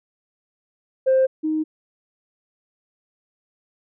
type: tone pair in turn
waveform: sine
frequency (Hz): 525 / 311.7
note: C5 / D#4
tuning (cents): +6 / +3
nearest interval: major sixth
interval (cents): 903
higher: first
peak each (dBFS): -12 / -19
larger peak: first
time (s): 1.06-1.27 / 1.43-1.64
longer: neither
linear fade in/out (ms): 20
effects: tanh soft clip ceiling -11 dBFS